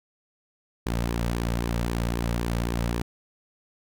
sawtooth tone with flanger, 58.27 Hz, A#1, in tune, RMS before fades -27 dBFS, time 0.86-3.02 s, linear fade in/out 5 ms, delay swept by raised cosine 1.4 to 2.9 ms, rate 3.8 Hz, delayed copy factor -0.5, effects none

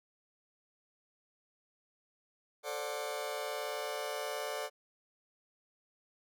sawtooth chord, D dominant seventh, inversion second, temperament just, 440.5 / 528.6 / 587.3 / 734.2 Hz, A4 / C5 / D5 / F#5, +2 / +18 / 0 / -14 cents, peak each -38 / -39 / -36 / -40 dBFS, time 2.63-4.7 s, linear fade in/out 50 ms, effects none

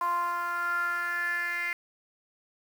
10% pulse tone with band-pass filter sweep, 347.6 Hz, F4, 8 cents flat, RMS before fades -30 dBFS, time 0.01-1.73 s, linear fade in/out 2 ms, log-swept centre 1000 to 2100 Hz, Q 6.5, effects 8-bit

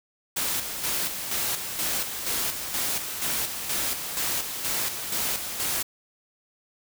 white noise with tremolo, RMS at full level -27 dBFS, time 0.36-5.83 s, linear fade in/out 10 ms, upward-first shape square, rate 2.1 Hz, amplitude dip 50%, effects none

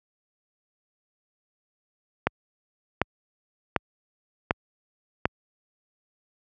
click train, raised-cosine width 0.5 ms, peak -5 dBFS, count 5, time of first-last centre 2.27-5.255 s, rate 1.34 Hz, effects high-pass 60 Hz 12 dB/octave

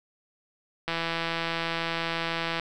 click train, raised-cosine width 0.3 ms, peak -13 dBFS, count 286, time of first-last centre 0.88-2.597 s, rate 166 Hz, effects none

